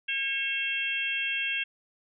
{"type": "harmonic tone with a mistuned harmonic", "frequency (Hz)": 540, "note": "C#5", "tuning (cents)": -45, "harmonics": [3, 4, 5, 6], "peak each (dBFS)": [-35, -36, -29, -35], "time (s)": [0.08, 1.64], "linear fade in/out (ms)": 10, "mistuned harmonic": 4, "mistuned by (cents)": 23, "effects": []}